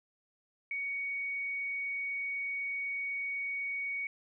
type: tone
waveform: sine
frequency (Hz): 2238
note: C#7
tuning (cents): +16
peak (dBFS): -33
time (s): 0.71-4.07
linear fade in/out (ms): 2
effects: none